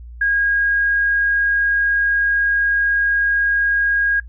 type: tone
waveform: sine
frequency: 1634 Hz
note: G#6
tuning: 29 cents flat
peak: -14 dBFS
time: 0.21-4.2 s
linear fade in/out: 5 ms
effects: noise-tail reverb RT60 0.1 s tail -19 dB re dry + added 59 Hz sine -33 dBFS peak until 4.28 s